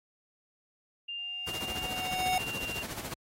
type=tone with pitch glide; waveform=sine; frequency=2800 to 2779 Hz; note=F7 to F7; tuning=+4 to -9 cents; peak=-35 dBFS; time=1.08-2.83 s; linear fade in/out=10 ms; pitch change=-13 cents; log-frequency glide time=1.76-2.42 s
type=tone with exponential growth; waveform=square; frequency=740 Hz; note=F#5; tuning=in tune; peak=-26 dBFS; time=1.18-2.38 s; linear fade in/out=2 ms; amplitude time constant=260 ms
type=noise with tremolo; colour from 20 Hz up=pink; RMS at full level=-37 dBFS; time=1.47-3.14 s; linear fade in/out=5 ms; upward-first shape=sine; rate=14 Hz; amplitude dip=65%
effects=high-pass 60 Hz 12 dB/octave + AAC 48 kbps